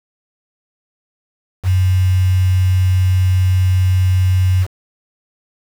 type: tone with quantisation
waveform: sine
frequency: 92.5 Hz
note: F#2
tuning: in tune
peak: -10 dBFS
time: 1.63-4.67 s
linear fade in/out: 50 ms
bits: 5
effects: none